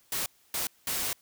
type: noise bursts at uneven times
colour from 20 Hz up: white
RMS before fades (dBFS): -31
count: 3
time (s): 0.12-0.26 / 0.54-0.67 / 0.87-1.13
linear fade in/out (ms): 2
effects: white hiss -64 dBFS RMS until 1.21 s